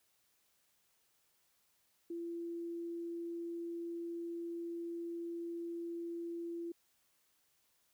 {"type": "tone", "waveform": "sine", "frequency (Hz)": 339.3, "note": "F4", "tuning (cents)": -50, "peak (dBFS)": -39, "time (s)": [2.1, 6.72], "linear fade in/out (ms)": 5, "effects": ["white hiss -75 dBFS RMS until 7.93 s"]}